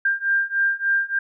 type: beating tone pair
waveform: sine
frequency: 1591 / 1594.4 Hz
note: G6 / G6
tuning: +25 / +29 cents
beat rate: 3.4 Hz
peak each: -22 / -21 dBFS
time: 0.05-1.19 s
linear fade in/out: 5 ms
effects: none